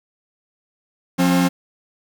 45% pulse tone pair together, 176.5 / 268.4 Hz, F3 / C4, +19 / +44 cents, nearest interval perfect fifth, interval 725 cents, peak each -17 dBFS, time 1.18-1.49 s, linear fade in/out 20 ms, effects 7-bit

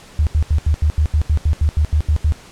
sine tone bursts, 75.9 Hz, D#2, 42 cents flat, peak -11 dBFS, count 14, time 0.19-2.322 s, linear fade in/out 0 ms, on 78 ms, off 80 ms, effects pink hiss -42 dBFS RMS until 2.51 s + low-pass 9000 Hz 12 dB/octave

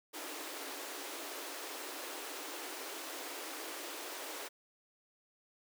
pink high-pass noise, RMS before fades -44 dBFS, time 0.13-4.49 s, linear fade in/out 20 ms, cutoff 280 Hz, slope 96 dB/octave, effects none

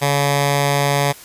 10% pulse tone with notch filter, 141.9 Hz, C#3, 41 cents sharp, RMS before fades -17 dBFS, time 0.01-1.13 s, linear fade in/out 20 ms, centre 320 Hz, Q 1.1, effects white hiss -40 dBFS RMS until 1.24 s + resampled to 32000 Hz

